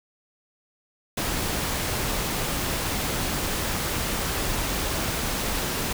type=noise; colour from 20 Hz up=pink; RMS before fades=-27 dBFS; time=1.17-5.93 s; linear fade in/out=5 ms; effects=none